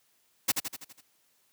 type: noise with echo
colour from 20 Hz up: white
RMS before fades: -24 dBFS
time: 0.48-0.52 s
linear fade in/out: 10 ms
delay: 82 ms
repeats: 6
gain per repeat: -5 dB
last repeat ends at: 1.012 s
effects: white hiss -69 dBFS RMS until 1.52 s + high-pass 80 Hz 12 dB/octave